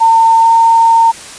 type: tone with pitch glide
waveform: sine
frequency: 906 to 913.4 Hz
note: A#5 to A#5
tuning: -50 to -36 cents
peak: -4 dBFS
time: 0-1.12 s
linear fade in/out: 20 ms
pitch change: +14 cents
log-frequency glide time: 0.4-0.47 s
effects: white hiss -30 dBFS RMS until 1.38 s + resampled to 22050 Hz